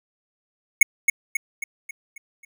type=tone with echo; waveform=square; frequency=2196 Hz; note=C#7; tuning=17 cents flat; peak=-8 dBFS; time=0.81-0.83 s; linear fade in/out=5 ms; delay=270 ms; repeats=6; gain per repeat=-6 dB; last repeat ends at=2.45 s; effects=none